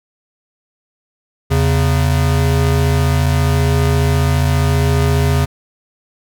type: tone pair together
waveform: square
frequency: 81.73 / 136.5 Hz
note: E2 / C#3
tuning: -14 / -26 cents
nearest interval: major sixth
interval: 888 cents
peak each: -15 dBFS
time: 1.5-5.46 s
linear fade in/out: 20 ms
effects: none